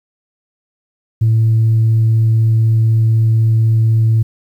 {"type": "tone", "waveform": "sine", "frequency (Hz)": 112, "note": "A2", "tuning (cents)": 31, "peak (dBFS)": -7, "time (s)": [1.21, 4.23], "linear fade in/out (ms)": 10, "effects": ["tanh soft clip ceiling -6 dBFS", "8-bit"]}